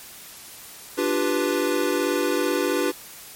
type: chord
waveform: square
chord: G dominant seventh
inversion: second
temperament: equal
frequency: 293.7 / 349.2 / 392 / 493.9 Hz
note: D4 / F4 / G4 / B4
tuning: 0 / 0 / 0 / 0 cents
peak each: -27 dBFS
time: 0.97-2.92 s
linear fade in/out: 20 ms
effects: white hiss -42 dBFS RMS until 3.35 s + MP3 64 kbps